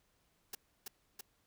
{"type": "noise with echo", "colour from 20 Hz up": "white", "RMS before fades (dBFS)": -42, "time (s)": [0.53, 0.55], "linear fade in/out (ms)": 5, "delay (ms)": 330, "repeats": 2, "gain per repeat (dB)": -2, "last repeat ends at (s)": 1.21, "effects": ["pink hiss -75 dBFS RMS until 1.46 s"]}